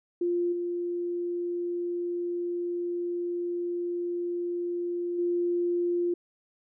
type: tone with level steps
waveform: sine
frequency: 349.2 Hz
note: F4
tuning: in tune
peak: -24 / -28 / -24 dBFS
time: 0.21-6.14 s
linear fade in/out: 5 ms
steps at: 0.52 / 5.18 s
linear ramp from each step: 10 ms
effects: none